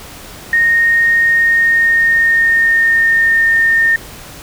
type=tone with pitch glide; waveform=sine; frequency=1853 to 1824.3 Hz; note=A#6 to A#6; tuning=-11 to -38 cents; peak=-8 dBFS; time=0.53-3.96 s; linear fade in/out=2 ms; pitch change=-27 cents; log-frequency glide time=1.17-3.38 s; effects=pink hiss -33 dBFS RMS until 4.42 s